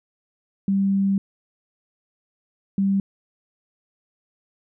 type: tone bursts at uneven times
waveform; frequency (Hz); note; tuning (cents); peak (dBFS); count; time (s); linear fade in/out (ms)
sine; 196; G3; 0; -17; 2; 0.68-1.18 / 2.78-3; 2
effects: none